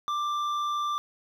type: tone with hard clipping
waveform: sine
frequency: 1181 Hz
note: D6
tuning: 9 cents sharp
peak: -28 dBFS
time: 0.08-0.98 s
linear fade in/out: 0 ms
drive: 7 dB
effects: none